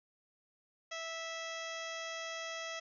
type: harmonic tone with a mistuned harmonic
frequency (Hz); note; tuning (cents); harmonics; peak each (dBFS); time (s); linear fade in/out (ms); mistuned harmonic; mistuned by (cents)
656; E5; -9; 1 / 2 / 3 / 4 / 5 / 6 / 7 / 8 / 9 / 10; -45 / -47 / -45 / -49 / -48 / -56 / -60 / -52 / -53 / -55; 0.91-2.8; 10; 7; +31
effects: none